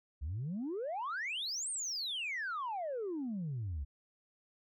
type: exponential two-way sweep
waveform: sine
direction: up then down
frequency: 64.9 to 8970 to 64.9 Hz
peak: -34 dBFS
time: 0.21-3.85 s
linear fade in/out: 20 ms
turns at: 1.7 s
effects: tanh soft clip ceiling -33 dBFS